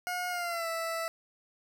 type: tone with pitch glide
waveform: 20% pulse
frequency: 719 to 659.3 Hz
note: F#5 to E5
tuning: -50 to 0 cents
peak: -27 dBFS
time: 0.07-1.08 s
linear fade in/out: 0 ms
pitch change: -150 cents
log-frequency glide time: 0.3-0.68 s
effects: none